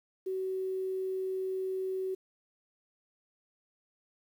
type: tone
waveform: sine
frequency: 377.4 Hz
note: F#4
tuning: 34 cents sharp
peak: -31 dBFS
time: 0.26-2.15 s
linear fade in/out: 10 ms
effects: 10-bit